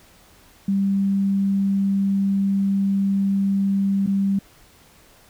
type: tone with dropouts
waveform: sine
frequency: 196.6 Hz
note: G3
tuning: 5 cents sharp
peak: -17 dBFS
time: 0.68-4.39 s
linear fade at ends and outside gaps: 5 ms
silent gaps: 4.064-4.073 s
effects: pink hiss -52 dBFS RMS until 5.29 s